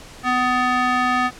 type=tone with band-pass filter; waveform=square; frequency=250.3 Hz; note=B3; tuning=23 cents sharp; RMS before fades=-19 dBFS; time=0.23-1.31 s; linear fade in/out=50 ms; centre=1400 Hz; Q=1.5; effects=pink hiss -41 dBFS RMS until 1.39 s + low-pass 9000 Hz 12 dB/octave